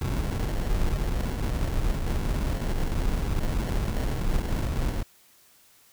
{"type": "noise with sample-and-hold", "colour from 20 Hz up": "brown", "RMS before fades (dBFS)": -26, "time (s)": [0.01, 5.03], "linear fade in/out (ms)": 5, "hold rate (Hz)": 1225, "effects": ["white hiss -58 dBFS RMS until 5.92 s"]}